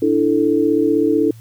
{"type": "chord", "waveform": "sine", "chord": "D suspended second", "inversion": "none", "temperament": "equal", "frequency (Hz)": [293.7, 329.6, 440], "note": ["D4", "E4", "A4"], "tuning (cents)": [0, 0, 0], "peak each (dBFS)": -17, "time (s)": [0.02, 1.31], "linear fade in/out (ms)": 5, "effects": ["added 113 Hz sine -37 dBFS peak until 1.4 s", "white hiss -52 dBFS RMS until 1.4 s"]}